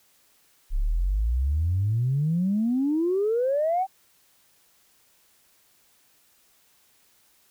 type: exponential sweep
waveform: sine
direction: up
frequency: 31.99 to 784 Hz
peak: -20 dBFS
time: 0.7-3.87 s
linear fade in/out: 50 ms
effects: tanh soft clip ceiling -16 dBFS + white hiss -62 dBFS RMS until 7.5 s